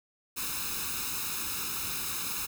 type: noise with comb filter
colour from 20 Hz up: white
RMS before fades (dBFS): -34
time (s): 0.36-2.47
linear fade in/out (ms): 20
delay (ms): 0.77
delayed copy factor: +0.75
effects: none